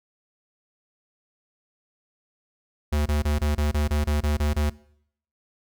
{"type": "tone bursts", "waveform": "square", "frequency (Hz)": 74.4, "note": "D2", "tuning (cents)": 23, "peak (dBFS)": -21, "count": 11, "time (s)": [2.92, 4.7], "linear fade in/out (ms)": 10, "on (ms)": 140, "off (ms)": 24, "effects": ["noise-tail reverb RT60 0.7 s tail -22 dB re dry"]}